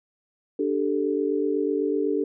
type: chord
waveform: sine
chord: D suspended fourth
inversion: none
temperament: equal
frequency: 293.7 / 392 / 440 Hz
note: D4 / G4 / A4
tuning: 0 / 0 / 0 cents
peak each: -26 dBFS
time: 0.59-2.24 s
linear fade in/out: 5 ms
effects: none